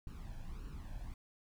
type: noise with flanger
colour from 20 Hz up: brown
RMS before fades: -45 dBFS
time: 0.07-1.14 s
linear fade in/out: 2 ms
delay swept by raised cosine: 0.7 to 1.24 ms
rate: 1.7 Hz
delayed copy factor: +0.7
effects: none